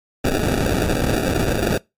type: noise with sample-and-hold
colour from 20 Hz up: blue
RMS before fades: -19 dBFS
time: 0.24-1.78 s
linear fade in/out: 10 ms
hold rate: 1050 Hz
effects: noise-tail reverb RT60 0.2 s tail -22 dB re dry + MP3 64 kbps